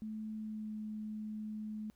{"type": "tone with pitch glide", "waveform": "sine", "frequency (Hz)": [216.8, 214.4], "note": ["A3", "A3"], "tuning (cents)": [-25, -45], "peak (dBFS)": -39, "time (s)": [0.02, 1.9], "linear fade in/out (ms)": 0, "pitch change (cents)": -20, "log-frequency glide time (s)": [0.36, 0.73], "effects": ["added 60 Hz sine -70 dBFS peak until 1.95 s", "pink hiss -75 dBFS RMS until 1.95 s"]}